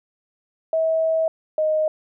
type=tone pair in turn; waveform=sine; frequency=645 / 621.4 Hz; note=E5 / D#5; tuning=-38 / -2 cents; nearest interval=minor second; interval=64 cents; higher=first; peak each=-17 dBFS; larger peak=neither; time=0.73-1.28 / 1.58-1.88 s; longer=first; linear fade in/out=2 ms; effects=none